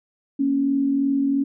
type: tone pair together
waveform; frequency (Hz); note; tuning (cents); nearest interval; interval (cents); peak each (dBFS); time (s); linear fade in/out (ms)
sine; 234.3 / 277.2; A#3 / C#4; +9 / 0; minor third; 291; -27 / -18; 0.39-1.44; 10
effects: none